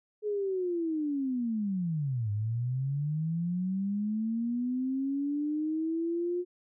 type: linear two-way sweep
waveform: sine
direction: down then up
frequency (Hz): 426.9 to 101.5 to 358.8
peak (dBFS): -28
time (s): 0.22-6.45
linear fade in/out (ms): 50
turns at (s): 2.31
effects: none